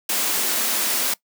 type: high-pass noise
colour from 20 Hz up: white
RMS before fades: -22 dBFS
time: 0.09-1.14 s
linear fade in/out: 5 ms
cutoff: 190 Hz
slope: 96 dB/octave
effects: noise-tail reverb RT60 0.1 s tail -21 dB re dry